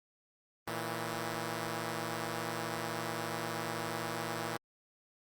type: tone pair together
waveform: 5% pulse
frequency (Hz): 115.54 / 163.4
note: A#2 / E3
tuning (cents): -15 / -15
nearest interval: tritone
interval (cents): 600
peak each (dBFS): -27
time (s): 0.67-4.57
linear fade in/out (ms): 5
effects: Opus 32 kbps